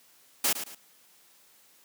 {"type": "noise with echo", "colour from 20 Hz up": "white", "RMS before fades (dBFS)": -25, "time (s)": [0.44, 0.53], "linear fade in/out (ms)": 5, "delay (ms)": 110, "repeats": 2, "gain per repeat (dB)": -10, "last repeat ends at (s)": 0.75, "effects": ["white hiss -60 dBFS RMS until 1.84 s", "high-pass 150 Hz 12 dB/octave"]}